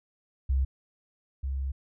sine tone pair in turn, 66.5 / 67.35 Hz, C2 / C#2, +29 / -49 cents, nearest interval unison, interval 22 cents, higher second, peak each -22 / -28 dBFS, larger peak first, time 0.49-0.65 / 1.43-1.72 s, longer second, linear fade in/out 10 ms, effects none

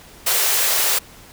white high-pass noise, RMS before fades -18 dBFS, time 0.26-0.99 s, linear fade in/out 10 ms, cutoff 360 Hz, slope 96 dB/octave, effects pink hiss -44 dBFS RMS until 1.32 s

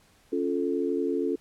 sine chord, Db augmented, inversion none, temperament equal with one note detuned, 277.2 / 349.2 / 438.2 Hz, Db4 / F4 / A4, 0 / 0 / -7 cents, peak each -29 dBFS, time 0.32-1.36 s, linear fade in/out 10 ms, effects pink hiss -61 dBFS RMS until 1.4 s + low-pass 12000 Hz 12 dB/octave

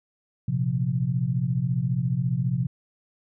sine chord, Bb suspended second, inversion none, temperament just, 116.54 / 131.11 / 174.81 Hz, Bb2 / C3 / F3, 0 / +4 / +2 cents, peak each -29 / -24 / -28 dBFS, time 0.48-2.67 s, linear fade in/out 5 ms, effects none

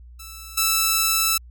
5% pulse tone with level steps, 1318.5 Hz, E6, in tune, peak -26 / -6 dBFS, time 0.19-1.38 s, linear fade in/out 10 ms, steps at 0.57 s, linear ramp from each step 10 ms, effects added 60 Hz sine -41 dBFS peak until 1.5 s

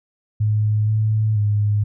sine tone with pitch steps, 106.6 / 108.5 / 104.1 Hz, G#2 / A2 / G#2, +46 / -24 / +5 cents, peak -15 dBFS, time 0.4-1.84 s, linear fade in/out 10 ms, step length 480 ms, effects none

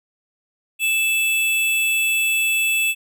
square tone pair together, 2637 / 3389 Hz, E7 / G#7, 0 / +34 cents, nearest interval major third, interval 434 cents, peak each -18 / -28 dBFS, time 0.79-2.95 s, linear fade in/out 50 ms, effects none

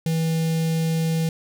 square tone with notch filter, 162.4 Hz, E3, 26 cents flat, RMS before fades -22 dBFS, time 0.06-1.29 s, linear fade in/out 2 ms, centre 1200 Hz, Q 0.61, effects none

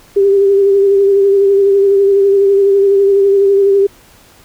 sine tone with vibrato, 395.9 Hz, G4, 17 cents sharp, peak -6 dBFS, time 0.16-3.87 s, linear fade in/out 10 ms, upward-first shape sine, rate 12 Hz, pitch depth 28 cents each way, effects pink hiss -44 dBFS RMS until 4.44 s

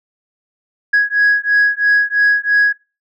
sine beating tone pair, 1661.2 / 1664.2 Hz, G#6 / G#6, 0 / +3 cents, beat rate 3 Hz, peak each -12 dBFS, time 0.93-2.73 s, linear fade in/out 10 ms, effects noise-tail reverb RT60 0.3 s tail -22 dB re dry + tanh soft clip ceiling -6 dBFS

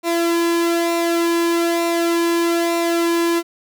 sawtooth tone with flanger, 338.5 Hz, E4, 46 cents sharp, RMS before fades -18 dBFS, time 0.03-3.43 s, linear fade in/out 50 ms, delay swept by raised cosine 0.62 to 1.59 ms, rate 1.1 Hz, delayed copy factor -0.55, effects none

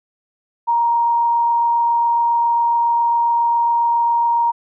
sine tone with frequency modulation, 938 Hz, A#5, 11 cents sharp, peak -13 dBFS, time 0.67-4.52 s, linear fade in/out 20 ms, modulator 27.3 Hz, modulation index 0.25, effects none

